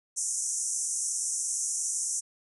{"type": "band-pass noise", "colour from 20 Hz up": "pink", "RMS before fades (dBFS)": -31, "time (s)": [0.16, 2.21], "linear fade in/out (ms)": 20, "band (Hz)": [5800, 10000], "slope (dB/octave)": 96, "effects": []}